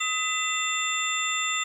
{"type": "tone cluster", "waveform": "sine", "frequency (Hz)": [1268, 2009, 2708, 3560, 7240], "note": ["D#6", "B6", "E7", "A7", "A8"], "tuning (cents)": [32, 29, 46, 20, 48], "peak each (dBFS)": -31, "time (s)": [0, 1.64], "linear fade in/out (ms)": 10, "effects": ["9-bit"]}